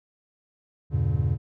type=chord; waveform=triangle; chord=E diminished seventh; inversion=none; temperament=just; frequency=82.41 / 98.89 / 118.67 / 142.4 Hz; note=E2 / G2 / Bb2 / Db3; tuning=0 / +16 / +31 / +47 cents; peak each=-25 dBFS; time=0.9-1.38 s; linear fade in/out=50 ms; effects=none